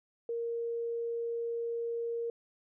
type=tone; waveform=sine; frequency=466.2 Hz; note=A#4; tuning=in tune; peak=-32 dBFS; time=0.29-2.3 s; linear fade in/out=2 ms; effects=none